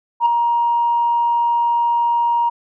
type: tone with ADSR envelope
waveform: sine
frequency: 943 Hz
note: A#5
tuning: 20 cents sharp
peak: -7 dBFS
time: 0.2-2.5 s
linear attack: 60 ms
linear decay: 4 ms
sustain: -6 dB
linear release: 16 ms
effects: tanh soft clip ceiling -8 dBFS